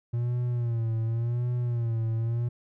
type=tone with vibrato; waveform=triangle; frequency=117.5 Hz; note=A#2; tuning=14 cents sharp; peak=-23 dBFS; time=0.13-2.49 s; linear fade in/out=10 ms; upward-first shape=sine; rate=0.9 Hz; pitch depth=75 cents each way; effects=none